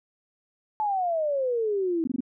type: exponential sweep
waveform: sine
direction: down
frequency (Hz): 873 to 319.7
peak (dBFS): -23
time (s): 0.8-2.04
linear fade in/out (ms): 0
type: tone bursts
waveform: sine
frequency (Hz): 255.7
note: C4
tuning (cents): -40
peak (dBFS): -23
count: 4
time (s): 2.05-2.206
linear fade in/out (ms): 5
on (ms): 24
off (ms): 20
effects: none